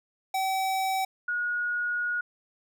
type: tone pair in turn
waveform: square / sine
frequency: 765 / 1446.9 Hz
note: G5 / F#6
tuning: -42 / -39 cents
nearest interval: major seventh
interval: 1103 cents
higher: second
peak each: -26 dBFS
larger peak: neither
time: 0.34-1.05 / 1.28-2.21 s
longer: second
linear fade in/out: 5 ms
effects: none